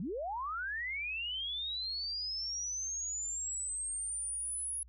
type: linear sweep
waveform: sine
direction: up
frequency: 149.2 to 10550 Hz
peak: -35 dBFS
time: 0-4.83 s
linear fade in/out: 2 ms
effects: added 60 Hz sine -54 dBFS peak until 4.88 s